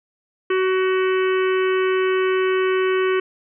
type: harmonic tone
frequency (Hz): 375.2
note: F#4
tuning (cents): +24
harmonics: 1 / 3 / 4 / 5 / 6 / 7 / 8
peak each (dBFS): -17 / -27 / -29 / -31 / -33 / -34 / -35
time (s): 0.5-3.2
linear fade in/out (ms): 5
effects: none